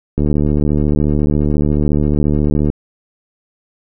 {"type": "click train", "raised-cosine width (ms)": 3, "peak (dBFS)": -3, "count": 188, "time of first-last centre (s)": [0.18, 2.7], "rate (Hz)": 74.2, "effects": []}